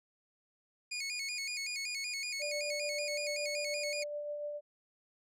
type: tone with vibrato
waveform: 20% pulse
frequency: 2317 Hz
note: D7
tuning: 24 cents flat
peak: -31 dBFS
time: 0.91-4.04 s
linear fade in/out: 10 ms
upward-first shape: square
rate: 5.3 Hz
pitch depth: 90 cents each way
type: tone with tremolo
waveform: sine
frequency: 589 Hz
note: D5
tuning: 5 cents sharp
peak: -35 dBFS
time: 2.39-4.61 s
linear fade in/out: 50 ms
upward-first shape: triangle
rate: 6.9 Hz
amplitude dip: 35%
effects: low-pass 11000 Hz 12 dB/octave